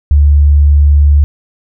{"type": "tone", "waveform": "sine", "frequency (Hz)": 72.6, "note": "D2", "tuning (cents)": -19, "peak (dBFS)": -3, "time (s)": [0.11, 1.24], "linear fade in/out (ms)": 0, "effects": []}